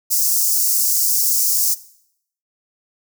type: high-pass noise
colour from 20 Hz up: white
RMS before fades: -17 dBFS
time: 0.1-1.75 s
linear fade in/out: 20 ms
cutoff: 5100 Hz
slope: 48 dB/octave
effects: noise-tail reverb RT60 0.7 s tail -18 dB re dry